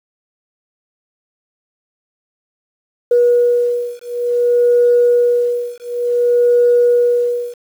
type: beating tone pair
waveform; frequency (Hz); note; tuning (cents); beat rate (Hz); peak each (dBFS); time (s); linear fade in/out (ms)
sine; 482.6 / 483.16; B4 / B4; -40 / -38; 0.56; -13; 3.11-7.54; 5
effects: tanh soft clip ceiling -3 dBFS + 7-bit